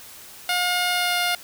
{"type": "tone with pitch glide", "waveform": "10% pulse", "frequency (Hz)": [715, 709.2], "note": ["F5", "F5"], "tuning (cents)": [41, 26], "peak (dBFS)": -12, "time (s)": [0.49, 1.35], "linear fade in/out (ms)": 2, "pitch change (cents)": -15, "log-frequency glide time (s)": [0.91, 1.19], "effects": ["white hiss -43 dBFS RMS until 1.43 s"]}